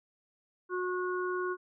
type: harmonic tone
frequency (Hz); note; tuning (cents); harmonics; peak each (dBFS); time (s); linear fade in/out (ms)
363.9; F#4; -29; 1 / 3 / 4; -32 / -37 / -38; 0.69-1.57; 50
effects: none